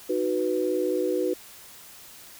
sine chord, B major, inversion first, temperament equal, 311.1 / 370 / 493.9 Hz, D#4 / F#4 / B4, 0 / 0 / 0 cents, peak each -29 / -26 / -27 dBFS, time 0.09-1.34 s, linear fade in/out 10 ms, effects white hiss -47 dBFS RMS until 2.39 s

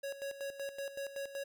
square tone with tremolo, 554.4 Hz, C#5, in tune, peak -38 dBFS, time 0.03-1.44 s, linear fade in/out 10 ms, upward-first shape square, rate 5.3 Hz, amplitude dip 70%, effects none

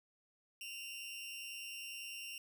sawtooth tone with amplitude modulation, 2770 Hz, F7, 15 cents flat, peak -38 dBFS, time 0.61-2.38 s, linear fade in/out 2 ms, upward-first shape sine, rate 218 Hz, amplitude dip 70%, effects none

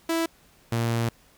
sawtooth tone pair in turn, 329.6 / 116.26 Hz, E4 / A#2, 0 / -4 cents, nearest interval octave + tritone, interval 1804 cents, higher first, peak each -19 dBFS, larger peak neither, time 0.09-0.26 / 0.72-1.09 s, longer second, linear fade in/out 5 ms, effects pink hiss -58 dBFS RMS until 1.37 s

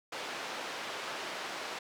pink band-pass noise, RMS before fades -40 dBFS, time 0.12-1.79 s, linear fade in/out 5 ms, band 490 to 4500 Hz, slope 12 dB/octave, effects none

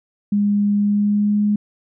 sine tone with pitch glide, 204.6 to 207.8 Hz, G#3 to G#3, -26 to +1 cents, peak -14 dBFS, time 0.32-1.56 s, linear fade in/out 5 ms, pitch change +27 cents, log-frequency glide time 0.76-1.42 s, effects none

